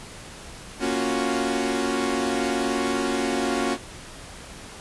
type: chord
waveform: sawtooth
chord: Gb major seventh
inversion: first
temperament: equal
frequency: 233.1 / 277.2 / 349.2 / 370 Hz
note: Bb3 / Db4 / F4 / Gb4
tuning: 0 / 0 / 0 / 0 cents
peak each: -25 / -23 / -26 / -24 dBFS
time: 0.79-3.78 s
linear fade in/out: 50 ms
effects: pink hiss -41 dBFS RMS until 4.8 s + resampled to 24000 Hz